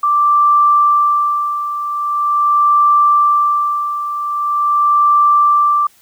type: tone with tremolo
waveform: sine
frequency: 1174.7 Hz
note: D6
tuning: in tune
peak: -7 dBFS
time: 0.03-5.87 s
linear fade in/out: 5 ms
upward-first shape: sine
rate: 0.43 Hz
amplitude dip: 70%
effects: white hiss -50 dBFS RMS until 6.01 s